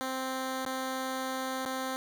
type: tone with dropouts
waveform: 10% pulse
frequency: 261.6 Hz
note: C4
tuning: in tune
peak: -24 dBFS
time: 0.01-1.96 s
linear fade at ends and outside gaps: 0 ms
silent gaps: 0.652-0.663 / 1.651-1.659 s
effects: none